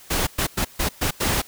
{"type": "noise bursts at uneven times", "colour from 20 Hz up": "pink", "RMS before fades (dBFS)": -22, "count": 6, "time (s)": [[0.1, 0.27], [0.38, 0.47], [0.57, 0.65], [0.79, 0.89], [1.01, 1.11], [1.2, 1.42]], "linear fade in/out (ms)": 10, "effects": ["white hiss -47 dBFS RMS until 1.47 s"]}